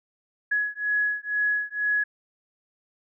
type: beating tone pair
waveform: sine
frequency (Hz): 1681 / 1683.1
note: G#6 / G#6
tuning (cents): +20 / +23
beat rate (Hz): 2.1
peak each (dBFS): -26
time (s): 0.51-2.04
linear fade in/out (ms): 10
effects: none